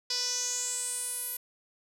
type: tone with band-pass filter sweep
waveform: sawtooth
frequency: 493.9 Hz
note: B4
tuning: in tune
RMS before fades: -33 dBFS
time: 0.1-1.37 s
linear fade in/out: 5 ms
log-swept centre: 5000 to 12000 Hz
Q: 6.3
effects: none